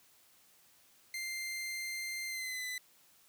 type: tone with pitch glide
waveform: sawtooth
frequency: 2093 to 2005 Hz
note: C7 to B6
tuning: 0 to +26 cents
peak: -34 dBFS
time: 1.14-2.78 s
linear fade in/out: 2 ms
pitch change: -74 cents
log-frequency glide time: 2.27-2.65 s
effects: white hiss -65 dBFS RMS until 3.28 s + high-pass 60 Hz 12 dB/octave